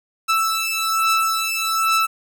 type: beating tone pair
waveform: sawtooth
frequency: 1318.5 / 1319.7 Hz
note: E6 / E6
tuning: 0 / +2 cents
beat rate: 1.2 Hz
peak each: -17 dBFS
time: 0.28-2.07 s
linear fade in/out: 20 ms
effects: none